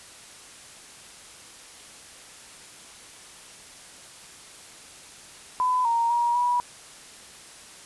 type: tone with pitch steps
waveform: sine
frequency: 1005 / 930 / 950 / 973 Hz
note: B5 / A#5 / A#5 / B5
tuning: +30 / -4 / +33 / -26 cents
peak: -20 dBFS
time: 5.6-6.6 s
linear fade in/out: 0 ms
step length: 250 ms
effects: white hiss -46 dBFS RMS until 7.85 s + resampled to 24000 Hz